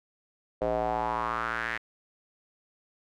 square tone with band-pass filter sweep, 57.1 Hz, A#1, 35 cents flat, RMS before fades -30 dBFS, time 0.61-1.78 s, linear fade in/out 10 ms, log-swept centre 560 to 1900 Hz, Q 4.1, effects none

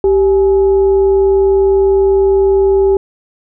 sine tone with frequency modulation, 390.2 Hz, G4, 8 cents flat, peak -7 dBFS, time 0.04-2.97 s, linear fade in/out 2 ms, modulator 450 Hz, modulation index 0.3, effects none

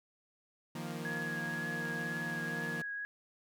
sawtooth chord, Eb suspended second, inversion none, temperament equal with one note detuned, 155.56 / 174.61 / 234 Hz, Eb3 / F3 / Bb3, 0 / 0 / +7 cents, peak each -39 dBFS, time 0.75-2.82 s, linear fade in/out 5 ms
sine tone with vibrato, 1669 Hz, G#6, 8 cents sharp, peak -37 dBFS, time 1.05-3.05 s, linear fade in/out 0 ms, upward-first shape triangle, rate 2 Hz, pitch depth 22 cents each way
effects none

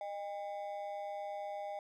triangle ring-modulated tone, 709 Hz, F5, 26 cents sharp, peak -34 dBFS, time 0.01-1.79 s, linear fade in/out 0 ms, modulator 95.8 Hz, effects none

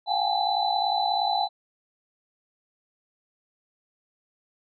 sine tone cluster, 701 / 764 / 815 / 852 / 3997 Hz, F5 / G5 / G#5 / G#5 / B7, +6 / -45 / -33 / +44 / +20 cents, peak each -30 / -28 / -27 / -30 / -29 dBFS, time 0.06-1.49 s, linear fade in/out 50 ms, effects none

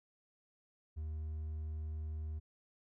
triangle tone with hard clipping, 77.78 Hz, D#2, in tune, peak -39 dBFS, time 0.96-2.4 s, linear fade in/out 20 ms, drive 5 dB, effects none

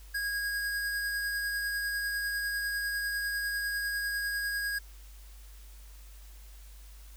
square tone with tremolo, 1642 Hz, G#6, 20 cents flat, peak -30 dBFS, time 0.14-4.79 s, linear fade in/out 10 ms, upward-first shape triangle, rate 10 Hz, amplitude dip 25%, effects added 50 Hz sine -47 dBFS peak until 7.16 s + white hiss -58 dBFS RMS until 7.16 s

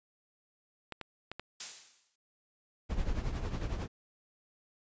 clicks, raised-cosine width 0.3 ms, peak -24 dBFS, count 4, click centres 0.923 / 1.013 / 1.316 / 1.396 s
blue noise with exponential decay, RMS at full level -33 dBFS, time 1.6-2.16 s, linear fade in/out 5 ms, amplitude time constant 120 ms
brown noise with tremolo, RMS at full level -31 dBFS, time 2.89-3.88 s, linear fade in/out 20 ms, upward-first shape triangle, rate 11 Hz, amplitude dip 70%
effects resampled to 16000 Hz

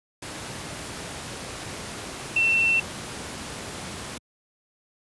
sine tone in noise, 2694 Hz, E7, 37 cents sharp, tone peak -18 dBFS, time 2.36-2.8 s, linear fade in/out 5 ms, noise pink, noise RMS -35 dBFS, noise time 0.22-4.18 s, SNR +14 dB, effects high-pass 80 Hz 12 dB/octave + resampled to 24000 Hz

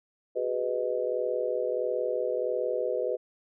sine chord, G# minor seventh, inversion third, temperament just, 373.8 / 415.3 / 498.4 / 623 Hz, F#4 / G#4 / B4 / D#5, +18 / 0 / +16 / +2 cents, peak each -34 / -34 / -29 / -33 dBFS, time 0.35-3.17 s, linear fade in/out 20 ms, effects none

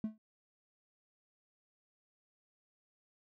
triangle tone with exponential decay, 217.3 Hz, A3, 21 cents flat, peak -27 dBFS, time 0.04-0.18 s, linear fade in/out 2 ms, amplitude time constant 29 ms, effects tanh soft clip ceiling -27 dBFS

